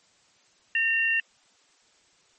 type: tone pair together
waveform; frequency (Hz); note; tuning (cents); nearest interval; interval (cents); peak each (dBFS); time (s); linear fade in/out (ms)
sine; 1820.2 / 2755; A#6 / F7; -42 / -24; perfect fifth; 718; -24; 0.75-1.2; 2
effects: white hiss -62 dBFS RMS until 2.38 s + MP3 32 kbps